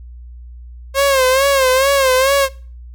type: tone with vibrato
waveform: sawtooth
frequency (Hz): 535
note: C5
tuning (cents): +38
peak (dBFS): -7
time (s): 0.94-2.49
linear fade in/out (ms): 50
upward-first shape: sine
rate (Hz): 2.3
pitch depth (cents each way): 82
effects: noise-tail reverb RT60 0.4 s tail -22 dB re dry + added 60 Hz sine -32 dBFS peak until 2.94 s